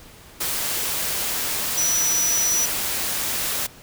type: tone in noise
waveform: sine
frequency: 5900 Hz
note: F#8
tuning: 6 cents flat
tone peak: -19 dBFS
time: 1.77-2.66 s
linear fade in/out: 10 ms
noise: white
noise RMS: -25 dBFS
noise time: 0.4-3.67 s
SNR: +3 dB
effects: pink hiss -46 dBFS RMS until 3.82 s